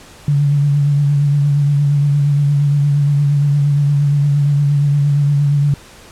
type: tone with vibrato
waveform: sine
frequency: 143.6 Hz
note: D3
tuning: 39 cents flat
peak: -10 dBFS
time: 0.28-5.74 s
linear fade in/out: 2 ms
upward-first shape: triangle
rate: 8.6 Hz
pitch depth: 39 cents each way
effects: pink hiss -40 dBFS RMS until 6.11 s + low-pass 10000 Hz 12 dB/octave